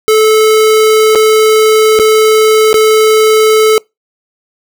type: tone with dropouts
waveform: square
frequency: 434.8 Hz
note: A4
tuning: 21 cents flat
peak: -5 dBFS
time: 0.08-3.78 s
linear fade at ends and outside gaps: 0 ms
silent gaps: 1.15-1.156 / 1.99-1.997 / 2.73-2.742 s
effects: noise-tail reverb RT60 0.2 s tail -26 dB re dry